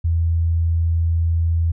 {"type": "tone", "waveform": "sine", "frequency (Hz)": 83.1, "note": "E2", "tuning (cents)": 15, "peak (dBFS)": -15, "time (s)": [0.04, 1.72], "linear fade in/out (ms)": 10, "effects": []}